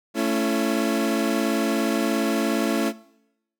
30% pulse chord, A major, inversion none, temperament equal with one note detuned, 220 / 277.2 / 336 Hz, A3 / C#4 / E4, 0 / 0 / +33 cents, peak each -23 dBFS, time 0.14-2.93 s, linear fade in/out 50 ms, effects noise-tail reverb RT60 0.8 s tail -20 dB re dry

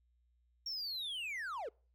triangle linear sweep, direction down, 5588 to 395 Hz, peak -37 dBFS, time 0.66-1.69 s, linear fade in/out 5 ms, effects noise-tail reverb RT60 0.4 s tail -26 dB re dry + added 60 Hz sine -70 dBFS peak until 1.94 s

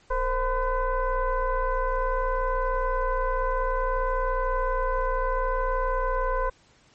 sine tone with frequency modulation, 523.3 Hz, C5, in tune, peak -22 dBFS, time 0.1-6.5 s, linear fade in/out 10 ms, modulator 493 Hz, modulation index 1.5, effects pink hiss -59 dBFS RMS until 6.94 s + MP3 32 kbps

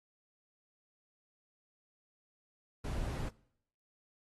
brown noise, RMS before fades -37 dBFS, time 2.84-3.29 s, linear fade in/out 5 ms, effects noise-tail reverb RT60 0.7 s tail -22 dB re dry + AAC 32 kbps

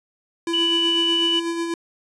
square tone with tremolo, 336.3 Hz, E4, 35 cents sharp, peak -22 dBFS, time 0.47-1.74 s, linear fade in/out 2 ms, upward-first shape sine, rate 8.1 Hz, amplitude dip 40%
sine tone, 2967 Hz, F#7, 4 cents sharp, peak -18 dBFS, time 0.53-1.4 s, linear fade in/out 10 ms
effects resampled to 22050 Hz

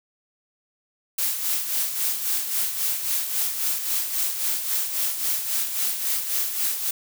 blue noise with tremolo, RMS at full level -23 dBFS, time 1.18-6.91 s, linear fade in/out 5 ms, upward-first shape sine, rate 3.7 Hz, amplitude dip 55%, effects none

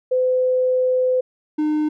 sine / triangle tone pair in turn, 509 / 304.3 Hz, C5 / D#4, -48 / -38 cents, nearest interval major sixth, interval 890 cents, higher first, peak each -15 dBFS, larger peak neither, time 0.11-1.21 / 1.58-1.89 s, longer first, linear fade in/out 10 ms, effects none

